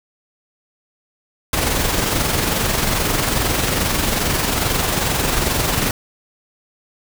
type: noise with amplitude modulation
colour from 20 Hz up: pink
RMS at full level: -17 dBFS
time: 1.53-5.91 s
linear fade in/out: 2 ms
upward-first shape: sine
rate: 22.4 Hz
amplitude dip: 40%
effects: none